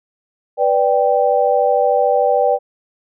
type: chord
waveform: sine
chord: G major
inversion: first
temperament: equal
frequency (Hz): 493.9 / 587.3 / 784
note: B4 / D5 / G5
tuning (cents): 0 / 0 / 0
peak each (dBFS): -16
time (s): 0.57-2.59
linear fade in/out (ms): 50
effects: none